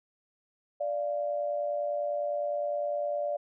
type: tone pair together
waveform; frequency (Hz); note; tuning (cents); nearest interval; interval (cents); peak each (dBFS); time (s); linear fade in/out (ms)
sine; 585.2 / 695; D5 / F5; -6 / -9; minor third; 297; -29 / -35; 0.8-3.37; 10
effects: none